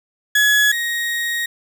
35% pulse tone pair in turn, 1690 / 1878.6 Hz, G#6 / A#6, +30 / +13 cents, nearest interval major second, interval 183 cents, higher second, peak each -10 / -18 dBFS, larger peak first, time 0.35-0.72 / 0.72-1.46 s, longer second, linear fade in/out 5 ms, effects none

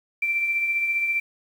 sine tone with tremolo, 2348 Hz, D7, 1 cent flat, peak -19 dBFS, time 0.22-1.2 s, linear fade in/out 5 ms, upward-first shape triangle, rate 15 Hz, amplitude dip 45%, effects 8-bit

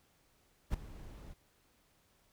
brown noise with ADSR envelope, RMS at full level -32 dBFS, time 0.7-1.34 s, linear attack 40 ms, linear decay 4 ms, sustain -17 dB, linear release 16 ms, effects pink hiss -71 dBFS RMS until 2.32 s

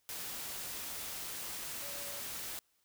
sine tone in noise, 570 Hz, C#5, 48 cents sharp, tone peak -51 dBFS, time 1.82-2.2 s, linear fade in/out 0 ms, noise white, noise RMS -42 dBFS, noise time 0.09-2.59 s, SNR -12 dB, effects white hiss -75 dBFS RMS until 2.84 s

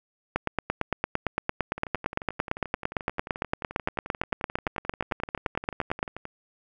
two click trains, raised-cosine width 0.5 ms, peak -9 / -21 dBFS, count 51 / 52, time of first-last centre 0.36-6.029 / 1.78-6.254 s, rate 8.82 / 11.4 Hz, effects none

